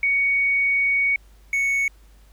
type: tone pair in turn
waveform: sine / triangle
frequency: 2235 / 2218 Hz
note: C#7 / C#7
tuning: +14 / 0 cents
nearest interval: unison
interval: 14 cents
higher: first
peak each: -17 dBFS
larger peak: neither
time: 0.03-1.16 / 1.53-1.88 s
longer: first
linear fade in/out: 2 ms
effects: added 50 Hz sine -48 dBFS peak until 2.32 s + pink hiss -59 dBFS RMS until 2.32 s